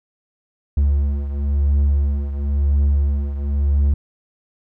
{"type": "beating tone pair", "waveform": "triangle", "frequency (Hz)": [70.7, 71.67], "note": ["C#2", "D2"], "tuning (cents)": [35, -42], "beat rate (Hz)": 0.97, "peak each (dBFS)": [-14, -20], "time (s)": [0.77, 3.94], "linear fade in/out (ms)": 5, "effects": []}